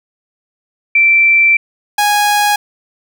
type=tone pair in turn; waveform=sine / sawtooth; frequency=2341 / 827.7 Hz; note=D7 / G#5; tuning=-6 / -6 cents; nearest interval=octave + tritone; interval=1800 cents; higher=first; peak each=-6 dBFS; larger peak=neither; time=0.95-1.57 / 1.98-2.56 s; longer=first; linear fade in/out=5 ms; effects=none